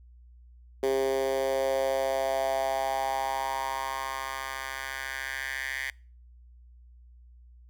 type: tone with high-pass filter sweep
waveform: 10% pulse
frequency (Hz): 134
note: C3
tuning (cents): +42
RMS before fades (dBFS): -30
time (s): 0.83-5.9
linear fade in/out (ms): 2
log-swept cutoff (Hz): 400 to 1900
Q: 4.4
effects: noise-tail reverb RT60 0.4 s tail -25 dB re dry + added 60 Hz sine -50 dBFS peak until 7.69 s